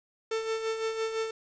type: tone with tremolo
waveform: 45% pulse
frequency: 445.7 Hz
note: A4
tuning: 22 cents sharp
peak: -27 dBFS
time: 0.31-1.31 s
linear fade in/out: 5 ms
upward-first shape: sine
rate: 5.9 Hz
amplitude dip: 55%
effects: resampled to 16000 Hz + 9-bit